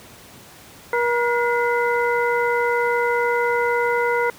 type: harmonic tone with a mistuned harmonic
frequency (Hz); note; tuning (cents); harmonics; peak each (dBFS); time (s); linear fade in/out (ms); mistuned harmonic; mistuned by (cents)
478; A#4; +43; 1 / 2 / 3 / 4; -20 / -23 / -25 / -26; 0.93-4.3; 2; 4; +110
effects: pink hiss -44 dBFS RMS until 4.38 s + high-pass 80 Hz 12 dB/octave